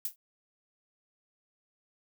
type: noise with exponential decay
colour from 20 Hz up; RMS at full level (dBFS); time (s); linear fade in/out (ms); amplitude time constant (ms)
violet; -28; 0.05-0.16; 2; 22
effects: none